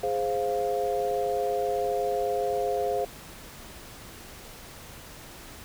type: chord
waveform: sine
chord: F minor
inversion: first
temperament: equal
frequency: 415.3 / 523.3 / 698.5 Hz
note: Ab4 / C5 / F5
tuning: 0 / 0 / 0 cents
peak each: -29 dBFS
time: 0.03-3.05 s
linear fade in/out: 5 ms
effects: pink hiss -45 dBFS RMS until 5.64 s